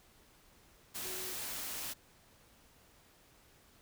sine tone in noise, 370 Hz, F#4, in tune, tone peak -48 dBFS, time 1.03-1.34 s, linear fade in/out 20 ms, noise white, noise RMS -41 dBFS, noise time 0.94-1.94 s, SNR -10 dB, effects pink hiss -64 dBFS RMS until 3.81 s

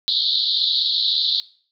white band-pass noise, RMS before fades -20 dBFS, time 0.08-1.4 s, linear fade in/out 0 ms, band 3500 to 4400 Hz, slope 96 dB/octave, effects noise-tail reverb RT60 0.5 s tail -21 dB re dry

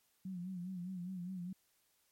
sine tone with vibrato, 181.8 Hz, F#3, 30 cents flat, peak -40 dBFS, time 0.25-1.53 s, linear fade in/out 5 ms, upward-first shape sine, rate 4.9 Hz, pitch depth 79 cents each way, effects white hiss -75 dBFS RMS until 2.11 s + MP3 64 kbps

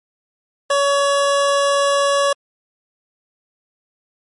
25% pulse tone, 563 Hz, C#5, 27 cents sharp, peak -10 dBFS, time 0.7-2.33 s, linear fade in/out 5 ms, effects MP3 48 kbps

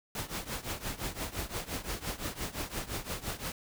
pink noise with tremolo, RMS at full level -34 dBFS, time 0.15-3.52 s, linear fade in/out 2 ms, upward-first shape triangle, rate 5.8 Hz, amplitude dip 90%, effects none

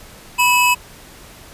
square tone pair together, 987.3 / 2577 Hz, B5 / E7, -1 / -40 cents, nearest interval octave + perfect fourth, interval 1661 cents, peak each -15 dBFS, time 0.38-0.75 s, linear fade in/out 20 ms, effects pink hiss -41 dBFS RMS until 1.53 s + resampled to 32000 Hz

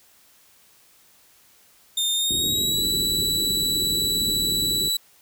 sawtooth tone with pitch glide, 3634 to 3940 Hz, A#7 to B7, -45 to -5 cents, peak -18 dBFS, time 1.97-4.97 s, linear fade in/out 5 ms, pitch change +140 cents, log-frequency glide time 2.13-2.83 s
white low-pass noise, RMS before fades -33 dBFS, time 2.3-4.89 s, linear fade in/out 10 ms, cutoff 410 Hz, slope 48 dB/octave
effects white hiss -56 dBFS RMS until 5.21 s

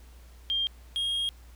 sine / triangle tone pair in turn, 3200 / 3254 Hz, G7 / G#7, +35 / -36 cents, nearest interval unison, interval 29 cents, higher second, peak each -25 dBFS, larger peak neither, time 0.5-0.67 / 0.96-1.29 s, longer second, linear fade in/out 0 ms, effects added 60 Hz sine -48 dBFS peak until 1.55 s + pink hiss -59 dBFS RMS until 1.55 s

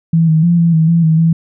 sine tone with pitch steps, 164.5 / 158.3 / 172 / 168.1 / 160.1 / 168 / 159.5 / 164.3 Hz, E3 / D#3 / F3 / E3 / D#3 / E3 / D#3 / E3, -3 / +30 / -26 / +34 / +50 / +33 / +43 / -5 cents, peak -7 dBFS, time 0.13-1.33 s, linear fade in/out 5 ms, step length 150 ms, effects none

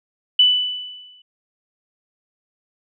sine tone with exponential decay, 2984 Hz, F#7, 14 cents sharp, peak -8 dBFS, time 0.39-1.22 s, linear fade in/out 5 ms, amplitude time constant 180 ms, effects none

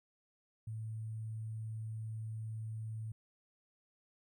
sine tone with sample-and-hold, 110.3 Hz, A2, 5 cents sharp, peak -39 dBFS, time 0.67-3.12 s, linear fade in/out 5 ms, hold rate 8820 Hz, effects none

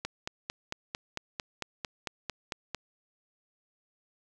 click train, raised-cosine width 0.2 ms, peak -16 dBFS, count 13, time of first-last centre 0.05-2.747 s, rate 4.45 Hz, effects none

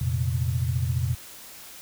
sine chord, F suspended fourth, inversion none, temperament just, 87.31 / 116.41 / 130.96 Hz, F2 / Bb2 / C3, 0 / -2 / +2 cents, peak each -27 dBFS, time 0.01-1.15 s, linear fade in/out 5 ms, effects white hiss -44 dBFS RMS until 1.81 s

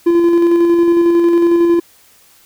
triangle tone with tremolo, 341.6 Hz, F4, 38 cents flat, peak -5 dBFS, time 0.06-1.8 s, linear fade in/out 10 ms, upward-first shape square, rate 11 Hz, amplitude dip 25%, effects white hiss -48 dBFS RMS until 2.45 s

